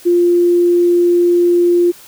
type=tone; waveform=sine; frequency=349.2 Hz; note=F4; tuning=in tune; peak=-8 dBFS; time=0.05-1.92 s; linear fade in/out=20 ms; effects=white hiss -40 dBFS RMS until 2.07 s